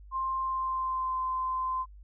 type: tone with pitch glide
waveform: sine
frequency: 1054 to 1034.7 Hz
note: C6 to C6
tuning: +12 to -20 cents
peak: -28 dBFS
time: 0.11-1.86 s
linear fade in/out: 50 ms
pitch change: -32 cents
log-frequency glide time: 0.38-1.18 s
effects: added 50 Hz sine -47 dBFS peak until 2.03 s